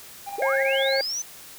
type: tone with tremolo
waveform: triangle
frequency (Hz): 799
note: G5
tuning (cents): +33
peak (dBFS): -28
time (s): 0.26-1.02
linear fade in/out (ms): 20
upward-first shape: square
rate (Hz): 15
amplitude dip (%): 50
type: linear sweep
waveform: sine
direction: up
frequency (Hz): 370 to 6170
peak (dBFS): -26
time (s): 0.38-1.22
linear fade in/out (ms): 5
type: harmonic tone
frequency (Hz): 540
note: C#5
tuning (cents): -45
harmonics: 1 / 3 / 4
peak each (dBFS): -22 / -28 / -29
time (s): 0.42-1.01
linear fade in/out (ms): 2
effects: white hiss -44 dBFS RMS until 1.58 s

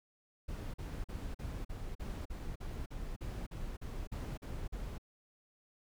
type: noise bursts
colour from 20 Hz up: brown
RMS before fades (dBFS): -41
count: 15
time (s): 0.48-4.982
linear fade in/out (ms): 10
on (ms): 260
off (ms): 43
effects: none

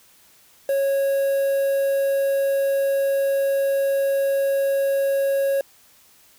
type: tone with quantisation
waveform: triangle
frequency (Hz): 550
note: C#5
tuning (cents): -14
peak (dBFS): -16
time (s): 0.69-5.61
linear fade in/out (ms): 2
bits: 6
effects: white hiss -54 dBFS RMS until 6.38 s

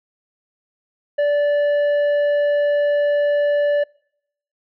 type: tone with tanh clipping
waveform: triangle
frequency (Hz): 582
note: D5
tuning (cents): -16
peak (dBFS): -16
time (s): 1.18-3.84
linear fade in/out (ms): 10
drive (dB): 11
effects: noise-tail reverb RT60 0.7 s tail -26 dB re dry

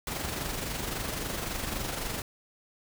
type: noise with amplitude modulation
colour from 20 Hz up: pink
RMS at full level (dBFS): -32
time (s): 0.07-2.22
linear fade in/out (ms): 2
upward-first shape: sine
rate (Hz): 23.7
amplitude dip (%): 45
effects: none

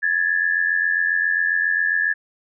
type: tone pair together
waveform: sine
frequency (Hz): 1672.6 / 1760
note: G#6 / A6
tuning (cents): +12 / 0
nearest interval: minor second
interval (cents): 88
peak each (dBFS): -20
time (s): 0.02-2.14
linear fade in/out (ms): 20
effects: none

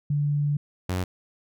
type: tone pair in turn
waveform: sine / sawtooth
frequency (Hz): 145.7 / 91.49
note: D3 / F#2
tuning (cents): -13 / -19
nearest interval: minor sixth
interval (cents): 806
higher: first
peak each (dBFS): -21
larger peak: neither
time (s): 0.1-0.57 / 0.89-1.04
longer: first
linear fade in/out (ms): 5
effects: none

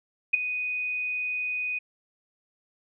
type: tone with ADSR envelope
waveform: sine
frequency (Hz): 2489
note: D#7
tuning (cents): 0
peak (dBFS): -14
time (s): 0.33-1.79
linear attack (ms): 12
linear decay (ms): 11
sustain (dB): -13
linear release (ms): 11
effects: none

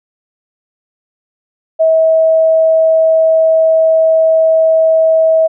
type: tone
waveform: sine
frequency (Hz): 644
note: E5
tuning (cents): -41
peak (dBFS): -6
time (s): 1.79-5.48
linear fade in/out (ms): 20
effects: none

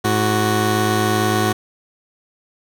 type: tone pair together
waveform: 15% pulse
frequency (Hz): 106.99 / 370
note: A2 / F#4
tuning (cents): -48 / 0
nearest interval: octave + major sixth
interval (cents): 2148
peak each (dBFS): -12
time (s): 0.04-1.53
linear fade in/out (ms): 10
effects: none

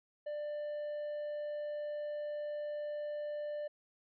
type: tone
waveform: triangle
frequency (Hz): 593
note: D5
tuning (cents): +17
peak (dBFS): -35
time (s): 0.26-3.68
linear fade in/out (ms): 10
effects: resampled to 11025 Hz

